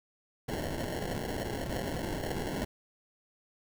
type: noise with sample-and-hold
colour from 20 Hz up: white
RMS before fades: -35 dBFS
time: 0.48-2.65 s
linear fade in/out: 10 ms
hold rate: 1225 Hz
effects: none